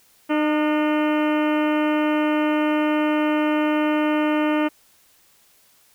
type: harmonic tone with a mistuned harmonic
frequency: 303.5 Hz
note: D#4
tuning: 43 cents flat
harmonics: 1 / 2 / 3 / 4 / 5 / 6 / 7 / 8 / 9 / 10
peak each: -19 / -25 / -29 / -31 / -33 / -35 / -36 / -37 / -38 / -39 dBFS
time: 0.29-4.69 s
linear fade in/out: 20 ms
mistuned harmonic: 5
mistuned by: -64 cents
effects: white hiss -57 dBFS RMS until 5.94 s